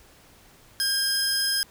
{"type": "tone pair together", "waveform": "sawtooth", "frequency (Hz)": [1604, 5092], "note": ["G6", "D#8"], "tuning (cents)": [39, 39], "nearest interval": "octave + minor sixth", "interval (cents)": 2000, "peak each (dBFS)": [-25, -21], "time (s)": [0.8, 1.63], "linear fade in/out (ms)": 0, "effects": ["pink hiss -54 dBFS RMS until 1.7 s"]}